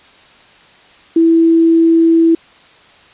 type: tone with quantisation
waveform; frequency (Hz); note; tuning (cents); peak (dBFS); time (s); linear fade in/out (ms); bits
sine; 329.6; E4; 0; -6; 1.16-2.35; 5; 6
effects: white hiss -44 dBFS RMS until 3.13 s + resampled to 8000 Hz